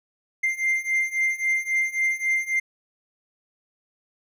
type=beating tone pair; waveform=triangle; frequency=2093 / 2096.7 Hz; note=C7 / C7; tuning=0 / +3 cents; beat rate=3.7 Hz; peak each=-24 / -22 dBFS; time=0.43-2.6 s; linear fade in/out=10 ms; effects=none